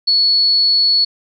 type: tone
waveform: sine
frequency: 4400 Hz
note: C#8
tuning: 14 cents flat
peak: -10 dBFS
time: 0.07-1.05 s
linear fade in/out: 10 ms
effects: none